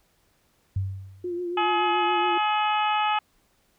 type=tone with exponential decay; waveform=sine; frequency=96.2 Hz; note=G2; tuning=32 cents flat; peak=-21 dBFS; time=0.76-1.41 s; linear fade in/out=5 ms; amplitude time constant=140 ms
type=tone with vibrato; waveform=sine; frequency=351.9 Hz; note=F4; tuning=13 cents sharp; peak=-27 dBFS; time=1.24-2.38 s; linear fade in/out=5 ms; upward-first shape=triangle; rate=7.1 Hz; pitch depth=45 cents each way
type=harmonic tone; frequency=423.8 Hz; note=G#4; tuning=35 cents sharp; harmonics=2 / 3 / 4 / 5 / 6 / 7 / 8; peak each=-23 / -27 / -36 / -39 / -31 / -33 / -43 dBFS; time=1.57-3.19 s; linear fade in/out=5 ms
effects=pink hiss -66 dBFS RMS until 3.78 s